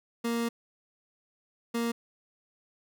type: tone pair in turn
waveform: 30% pulse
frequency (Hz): 233.4 / 233.4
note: A#3 / A#3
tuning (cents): +2 / +2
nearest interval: unison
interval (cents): 0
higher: neither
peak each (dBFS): -25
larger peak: neither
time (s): 0.24-0.49 / 1.74-1.92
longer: first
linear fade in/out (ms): 10
effects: none